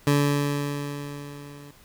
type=tone with level ramp; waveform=20% pulse; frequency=143.8 Hz; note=D3; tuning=36 cents flat; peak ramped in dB=-12 to -38 dBFS; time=0.07-1.71 s; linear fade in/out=2 ms; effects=pink hiss -54 dBFS RMS until 1.84 s